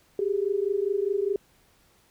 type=tone pair together; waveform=sine; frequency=387.5 / 412.4 Hz; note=G4 / G#4; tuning=-20 / -12 cents; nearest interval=minor second; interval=108 cents; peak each=-26 dBFS; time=0.19-1.36 s; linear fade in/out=2 ms; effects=pink hiss -62 dBFS RMS until 2.1 s